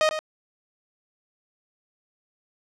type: tone with echo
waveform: sawtooth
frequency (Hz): 622.3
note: D#5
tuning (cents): 0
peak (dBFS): -14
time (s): 0.01-0.09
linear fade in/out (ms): 0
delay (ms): 100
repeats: 1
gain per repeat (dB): -9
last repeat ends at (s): 0.19
effects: low-pass 6000 Hz 12 dB/octave